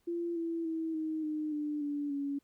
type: tone with pitch steps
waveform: sine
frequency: 342 / 332.6 / 323.6 / 314.7 / 306.1 / 297.7 / 289.6 / 281.7 Hz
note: F4 / E4 / E4 / D#4 / D#4 / D4 / D4 / C#4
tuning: -36 / +16 / -32 / +20 / -28 / +24 / -24 / +28 cents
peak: -32 dBFS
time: 0.07-2.39 s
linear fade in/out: 10 ms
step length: 290 ms
effects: pink hiss -75 dBFS RMS until 2.43 s